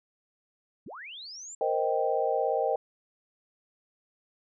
sine linear sweep, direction up, 113.7 to 7510 Hz, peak -40 dBFS, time 0.86-1.55 s, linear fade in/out 5 ms
sine chord, C minor seventh, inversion third, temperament equal, 466.2 / 523.3 / 622.3 / 784 Hz, Bb4 / C5 / Eb5 / G5, 0 / 0 / 0 / 0 cents, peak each -30 dBFS, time 1.61-2.76 s, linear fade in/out 2 ms
effects none

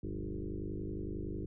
sine tone with frequency modulation, 140.3 Hz, C#3, 21 cents sharp, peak -36 dBFS, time 0.03-1.46 s, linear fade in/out 5 ms, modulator 50.9 Hz, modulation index 5, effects none

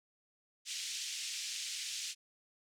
white band-pass noise, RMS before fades -41 dBFS, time 0.65-2.15 s, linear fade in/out 50 ms, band 2400 to 7300 Hz, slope 24 dB/octave, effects none

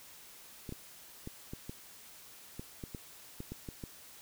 clicks, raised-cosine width 3 ms, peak -28 dBFS, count 12, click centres 0.692 / 0.724 / 1.274 / 1.535 / 1.695 / 2.595 / 2.838 / 2.948 / 3.404 / 3.52 / 3.688 / 3.838 s, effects white hiss -54 dBFS RMS until 4.21 s

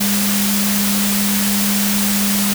sine tone in noise, 202.1 Hz, G#3, 47 cents flat, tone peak -17 dBFS, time 0-2.54 s, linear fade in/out 10 ms, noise white, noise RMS -19 dBFS, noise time 0-2.54 s, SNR -1 dB, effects none

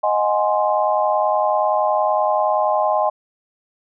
sine chord, Ab dominant seventh, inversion second, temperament equal, 622.3 / 740 / 830.6 / 1046.5 Hz, Eb5 / Gb5 / Ab5 / C6, 0 / 0 / 0 / 0 cents, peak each -19 / -23 / -20 / -22 dBFS, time 0.03-3.1 s, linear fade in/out 10 ms, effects none

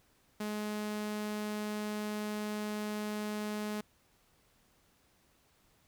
sawtooth tone, 210.8 Hz, G#3, 26 cents sharp, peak -31 dBFS, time 0.4-3.81 s, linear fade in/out 5 ms, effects pink hiss -69 dBFS RMS until 5.87 s

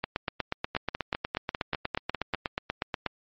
two click trains, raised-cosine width 0.3 ms, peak -11 / -12 dBFS, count 26 / 9, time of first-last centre 0.04-3.063 / 0.75-2.347 s, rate 8.27 / 5.01 Hz, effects low-pass 4000 Hz 12 dB/octave + MP3 32 kbps

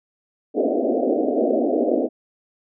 pink band-pass noise, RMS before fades -20 dBFS, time 0.54-2.09 s, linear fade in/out 50 ms, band 230 to 700 Hz, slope 96 dB/octave, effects none

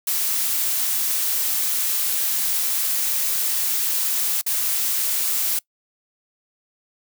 blue noise with dropouts, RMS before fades -22 dBFS, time 0.07-5.59 s, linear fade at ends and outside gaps 5 ms, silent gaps 4.414-4.463 s, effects noise-tail reverb RT60 0.1 s tail -23 dB re dry

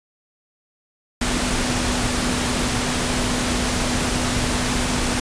sine tone in noise, 246.9 Hz, B3, in tune, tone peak -26 dBFS, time 1.21-5.2 s, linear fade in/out 5 ms, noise pink, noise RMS -22 dBFS, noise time 1.21-5.2 s, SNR -7 dB, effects resampled to 22050 Hz

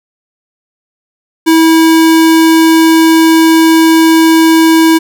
square tone, 324.3 Hz, E4, 28 cents flat, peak -4 dBFS, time 1.46-4.99 s, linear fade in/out 20 ms, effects none

